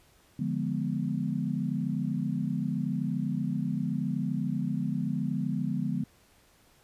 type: chord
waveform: sine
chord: D diminished seventh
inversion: none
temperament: equal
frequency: 146.83 / 174.61 / 207.7 / 246.9 Hz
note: D3 / F3 / Ab3 / Cb4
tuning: 0 / 0 / 0 / 0 cents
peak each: -33 dBFS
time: 0.39-6.04 s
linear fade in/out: 5 ms
effects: pink hiss -62 dBFS RMS until 6.83 s + resampled to 32000 Hz